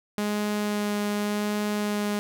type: tone with vibrato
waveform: sawtooth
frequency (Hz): 207.7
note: G#3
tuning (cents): 0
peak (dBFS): -21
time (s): 0.18-2.19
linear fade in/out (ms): 0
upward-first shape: sine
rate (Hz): 0.87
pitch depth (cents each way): 9
effects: none